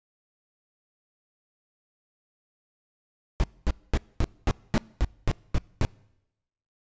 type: noise bursts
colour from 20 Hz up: brown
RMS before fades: -21 dBFS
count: 10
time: 3.4-5.85 s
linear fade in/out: 0 ms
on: 38 ms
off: 230 ms
effects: noise-tail reverb RT60 0.9 s tail -25 dB re dry + resampled to 16000 Hz